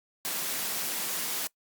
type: high-pass noise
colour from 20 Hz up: white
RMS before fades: -32 dBFS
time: 0.25-1.47 s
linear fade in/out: 0 ms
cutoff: 140 Hz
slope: 48 dB/octave
effects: noise-tail reverb RT60 0.1 s tail -22 dB re dry + Opus 48 kbps